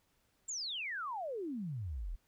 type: exponential sweep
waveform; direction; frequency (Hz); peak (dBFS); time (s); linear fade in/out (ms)
sine; down; 7550 to 35.2; -37; 0.48-2.16; 10
effects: pink hiss -75 dBFS RMS until 2.27 s